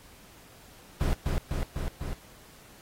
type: noise with echo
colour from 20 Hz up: brown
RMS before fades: -25 dBFS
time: 1.01-1.13 s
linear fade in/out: 0 ms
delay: 250 ms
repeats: 4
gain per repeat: -2 dB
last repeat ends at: 2.13 s
effects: pink hiss -54 dBFS RMS until 2.81 s + AAC 48 kbps